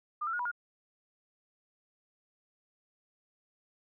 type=tone with pitch steps; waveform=sine; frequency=1210 / 1340 / 1441 / 978 / 1424 Hz; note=D#6 / E6 / F#6 / B5 / F6; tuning=-49 / +28 / -46 / -17 / +33 cents; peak=-31 dBFS; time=0.21-0.515 s; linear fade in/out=10 ms; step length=61 ms; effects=none